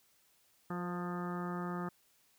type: harmonic tone with a mistuned harmonic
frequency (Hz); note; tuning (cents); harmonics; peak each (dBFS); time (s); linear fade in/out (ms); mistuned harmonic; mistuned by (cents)
176.8; F3; +22; 1 / 2 / 3 / 4 / 5 / 6 / 7 / 8 / 9 / 10; -38 / -43 / -51 / -49 / -48 / -53 / -44 / -55 / -54 / -55; 0.7-1.89; 5; 3; -31
effects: white hiss -70 dBFS RMS until 2.38 s